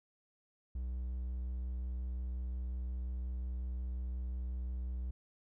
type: tone with vibrato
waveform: triangle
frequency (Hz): 62.2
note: B1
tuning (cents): +13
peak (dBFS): -34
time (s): 0.75-5.11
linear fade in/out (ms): 5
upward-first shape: sine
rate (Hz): 5.6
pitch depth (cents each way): 11
effects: none